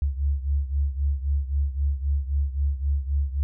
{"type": "beating tone pair", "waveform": "sine", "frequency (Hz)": [69.3, 73.1], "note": ["C#2", "D2"], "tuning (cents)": [0, -7], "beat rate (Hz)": 3.8, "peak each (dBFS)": [-23, -27], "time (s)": [0.02, 3.43], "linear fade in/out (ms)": 0, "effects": []}